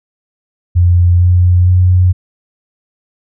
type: tone with pitch steps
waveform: sine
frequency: 87.9 / 89.38 / 90.89 Hz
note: F2 / F2 / F#2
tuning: +12 / +41 / -30 cents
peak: -5 dBFS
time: 0.75-2.13 s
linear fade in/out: 20 ms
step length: 460 ms
effects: none